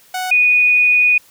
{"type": "tone pair in turn", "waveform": ["sawtooth", "sine"], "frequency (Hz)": [740, 2472], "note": ["F#5", "D#7"], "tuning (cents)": [0, -12], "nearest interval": "octave + major sixth", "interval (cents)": 2088, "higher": "second", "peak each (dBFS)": [-16, -9], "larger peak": "second", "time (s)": [[0.14, 0.31], [0.31, 1.18]], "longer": "second", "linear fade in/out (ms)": 5, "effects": ["white hiss -49 dBFS RMS until 1.3 s"]}